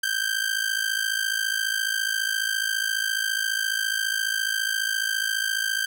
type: ring-modulated tone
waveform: sawtooth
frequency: 1568 Hz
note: G6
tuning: in tune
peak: -17 dBFS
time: 0.03-5.86 s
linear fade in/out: 5 ms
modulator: 27.3 Hz
effects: none